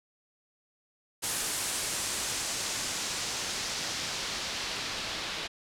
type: noise with low-pass filter sweep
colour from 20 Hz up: white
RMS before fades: -34 dBFS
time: 1.22-5.48 s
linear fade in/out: 20 ms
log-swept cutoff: 10000 to 3900 Hz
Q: 1.2
effects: none